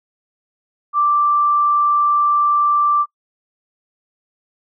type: tone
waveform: sine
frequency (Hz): 1174.7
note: D6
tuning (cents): 0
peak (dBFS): -12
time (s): 0.93-3.06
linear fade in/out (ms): 50
effects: noise-tail reverb RT60 0.1 s tail -23 dB re dry